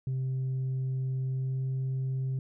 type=tone with pitch glide; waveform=sine; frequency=130.9 to 131.73 Hz; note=C3 to C3; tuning=+1 to +12 cents; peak=-26 dBFS; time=0.07-2.39 s; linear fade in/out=2 ms; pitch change=+11 cents; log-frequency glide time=1.26-1.65 s; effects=tanh soft clip ceiling -27 dBFS